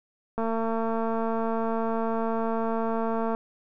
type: click train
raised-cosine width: 1 ms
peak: -16 dBFS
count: 672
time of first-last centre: 0.38-3.349 s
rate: 226 Hz
effects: none